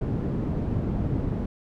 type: low-pass noise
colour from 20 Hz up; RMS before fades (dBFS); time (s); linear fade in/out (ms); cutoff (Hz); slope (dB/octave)
white; -27; 0.01-1.46; 5; 210; 12
effects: none